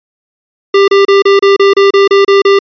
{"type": "tone bursts", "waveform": "square", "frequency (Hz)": 396.2, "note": "G4", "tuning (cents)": 18, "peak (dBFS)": -4, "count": 11, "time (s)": [0.74, 2.59], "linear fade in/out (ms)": 5, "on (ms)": 140, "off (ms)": 31, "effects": ["resampled to 11025 Hz"]}